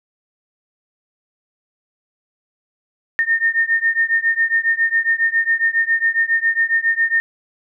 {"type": "beating tone pair", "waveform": "sine", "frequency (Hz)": [1822, 1829.3], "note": ["A#6", "A#6"], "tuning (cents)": [-40, -33], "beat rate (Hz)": 7.3, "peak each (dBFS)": [-17, -18], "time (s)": [3.19, 7.2], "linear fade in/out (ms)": 0, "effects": []}